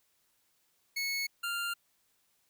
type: tone pair in turn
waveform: 25% pulse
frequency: 2200 / 1394.7 Hz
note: C#7 / F6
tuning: -14 / -3 cents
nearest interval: minor sixth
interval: 789 cents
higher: first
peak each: -28 / -29 dBFS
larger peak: first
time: 0.96-1.27 / 1.43-1.74 s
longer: neither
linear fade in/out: 10 ms
effects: white hiss -73 dBFS RMS until 2.49 s